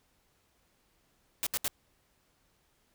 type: noise bursts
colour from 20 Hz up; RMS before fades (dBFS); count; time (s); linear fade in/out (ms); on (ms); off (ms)
white; -31; 3; 1.43-1.68; 0; 36; 71
effects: pink hiss -71 dBFS RMS until 2.94 s